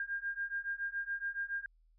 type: beating tone pair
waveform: sine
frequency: 1604 / 1611.1 Hz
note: G6 / G6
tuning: +39 / +47 cents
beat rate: 7.1 Hz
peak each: -39 / -38 dBFS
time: 0-1.66 s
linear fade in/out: 2 ms
effects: added 40 Hz sine -64 dBFS peak until 1.98 s